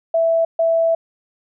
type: tone bursts at uneven times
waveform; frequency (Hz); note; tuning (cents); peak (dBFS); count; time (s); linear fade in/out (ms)
sine; 660; E5; +2; -13; 2; 0.14-0.45 / 0.59-0.95; 5
effects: none